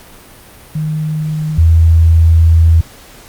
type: tone pair in turn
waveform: sine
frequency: 154.8 / 82 Hz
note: D#3 / E2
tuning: -9 / -9 cents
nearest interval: major seventh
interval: 1100 cents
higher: first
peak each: -14 / -4 dBFS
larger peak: second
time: 0.75-1.58 / 1.58-2.81 s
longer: second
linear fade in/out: 5 ms
effects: pink hiss -38 dBFS RMS until 3.28 s + Opus 48 kbps